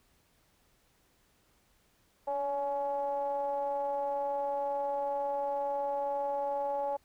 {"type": "ring-modulated tone", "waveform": "triangle", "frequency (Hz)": 138.59, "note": "C#3", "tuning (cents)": 0, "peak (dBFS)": -25, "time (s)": [2.27, 6.97], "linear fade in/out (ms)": 10, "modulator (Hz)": 704, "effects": ["pink hiss -69 dBFS RMS until 7.04 s"]}